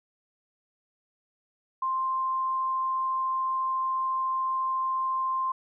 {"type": "tone", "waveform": "sine", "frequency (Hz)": 1049, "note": "C6", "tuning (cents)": 4, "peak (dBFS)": -25, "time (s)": [1.82, 5.52], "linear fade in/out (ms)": 5, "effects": []}